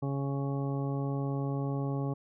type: harmonic tone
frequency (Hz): 138.59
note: C#3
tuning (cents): 0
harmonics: 1 / 2 / 3 / 4 / 5 / 6 / 8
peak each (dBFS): -31 / -36 / -40 / -43 / -47 / -45 / -47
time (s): 0.02-2.14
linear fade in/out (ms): 10
effects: none